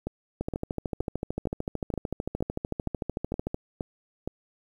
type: two click trains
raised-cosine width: 2 ms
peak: -16 / -17 dBFS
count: 43 / 10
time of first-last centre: 0.41-3.544 / 0.07-4.276 s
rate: 13.4 / 2.14 Hz
effects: 9-bit